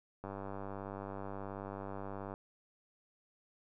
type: click train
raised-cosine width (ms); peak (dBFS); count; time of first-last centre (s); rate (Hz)
1; -29; 208; 0.24-2.339; 98.6
effects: none